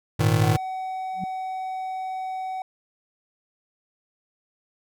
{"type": "chord", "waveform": "square", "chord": "Ab suspended second", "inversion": "none", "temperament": "just", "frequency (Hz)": [103.83, 116.8, 155.74], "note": ["Ab2", "Bb2", "Eb3"], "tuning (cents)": [0, 4, 2], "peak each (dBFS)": -23, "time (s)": [0.19, 0.57], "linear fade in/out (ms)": 10}
{"type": "tone", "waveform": "triangle", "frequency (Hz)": 753, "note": "F#5", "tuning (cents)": 30, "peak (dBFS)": -26, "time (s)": [0.43, 2.62], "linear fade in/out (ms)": 2}
{"type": "tone with exponential growth", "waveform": "sine", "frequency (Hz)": 185, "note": "F#3", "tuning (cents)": 0, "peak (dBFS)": -25, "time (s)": [1.13, 1.24], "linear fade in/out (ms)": 2, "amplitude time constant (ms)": 23}
{"effects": []}